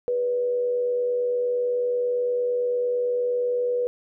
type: tone with frequency modulation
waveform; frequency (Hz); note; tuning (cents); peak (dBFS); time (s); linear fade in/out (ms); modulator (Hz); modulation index
sine; 489.7; B4; -15; -21; 0.08-3.87; 0; 88.6; 0.24
effects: none